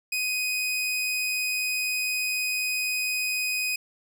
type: tone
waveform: sawtooth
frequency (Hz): 2501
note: D#7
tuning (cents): +8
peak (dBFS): -22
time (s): 0.12-3.76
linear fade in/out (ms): 5
effects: none